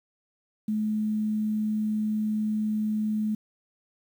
sine tone, 214.3 Hz, A3, 45 cents flat, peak -24 dBFS, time 0.68-3.35 s, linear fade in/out 5 ms, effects 9-bit

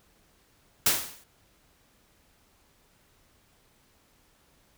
white noise with exponential decay, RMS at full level -19 dBFS, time 0.86-1.24 s, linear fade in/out 5 ms, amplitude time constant 82 ms, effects pink hiss -64 dBFS RMS until 4.77 s

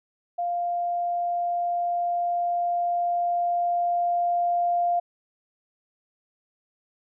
sine tone with level ramp, 698.5 Hz, F5, in tune, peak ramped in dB -24 to -20 dBFS, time 0.38-5 s, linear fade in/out 10 ms, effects none

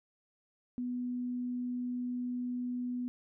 sine tone, 246.9 Hz, B3, in tune, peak -33 dBFS, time 0.78-3.08 s, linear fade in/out 0 ms, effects none

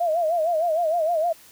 sine tone with vibrato, 659.3 Hz, E5, in tune, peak -19 dBFS, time 0-1.33 s, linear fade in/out 10 ms, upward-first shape sine, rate 6.5 Hz, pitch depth 120 cents each way, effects white hiss -50 dBFS RMS until 1.51 s

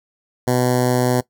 10% pulse tone with notch filter, 125 Hz, B2, 21 cents sharp, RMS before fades -17 dBFS, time 0.47-1.21 s, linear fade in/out 10 ms, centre 2600 Hz, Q 0.72, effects noise-tail reverb RT60 0.1 s tail -19 dB re dry

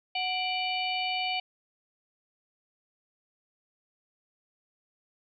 harmonic tone with a mistuned harmonic, 740 Hz, F#5, in tune, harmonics 1 / 3 / 4 / 5 / 6, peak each -32 / -33 / -33 / -43 / -39 dBFS, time 0.15-1.4 s, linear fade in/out 5 ms, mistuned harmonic 3, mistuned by +100 cents, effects none

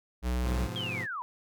square tone, 61.6 Hz, B1, 4 cents flat, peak -28 dBFS, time 0.22-0.69 s, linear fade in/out 50 ms
sawtooth chord, F diminished, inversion first, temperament just, 104.77 / 125.72 / 174.61 Hz, Ab2 / Cb3 / F3, +16 / +31 / 0 cents, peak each -35 / -35 / -37 dBFS, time 0.42-1.07 s, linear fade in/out 50 ms
sine linear sweep, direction down, 3300 to 932.3 Hz, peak -33 dBFS, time 0.76-1.22 s, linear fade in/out 0 ms
effects none

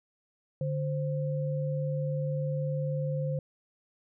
sine tone pair together, 146.85 / 523.3 Hz, D3 / C5, 0 / 0 cents, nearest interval octave + minor seventh, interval 2200 cents, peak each -29 / -34 dBFS, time 0.61-3.39 s, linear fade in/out 2 ms, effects none

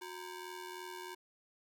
sawtooth ring-modulated tone, 647 Hz, E5, 32 cents flat, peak -37 dBFS, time 0.01-1.15 s, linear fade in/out 10 ms, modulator 282 Hz, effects none

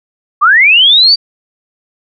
sine linear sweep, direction up, 1108.7 to 4699 Hz, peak -3 dBFS, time 0.41-1.16 s, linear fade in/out 20 ms, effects none

